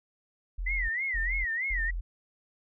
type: tone bursts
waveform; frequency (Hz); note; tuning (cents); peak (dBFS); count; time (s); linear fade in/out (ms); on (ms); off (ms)
sine; 42.98; F1; -27; -30; 3; 0.58-2.01; 10; 310; 250
type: tone with vibrato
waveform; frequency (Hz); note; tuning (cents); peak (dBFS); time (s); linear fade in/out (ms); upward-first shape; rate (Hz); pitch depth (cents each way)
sine; 1975.5; B6; 0; -28; 0.66-1.91; 10; sine; 3.2; 170
effects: none